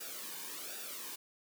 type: noise with flanger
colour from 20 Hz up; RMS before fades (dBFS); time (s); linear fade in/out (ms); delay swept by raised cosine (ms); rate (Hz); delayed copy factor
white; -44; 0-1.16; 10; 0.94 to 1.54; 1.3; -0.65
effects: high-pass 200 Hz 12 dB/octave